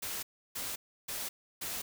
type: noise bursts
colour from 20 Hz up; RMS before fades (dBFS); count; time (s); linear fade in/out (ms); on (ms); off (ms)
white; -38; 4; 0.02-1.82; 10; 210; 320
effects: none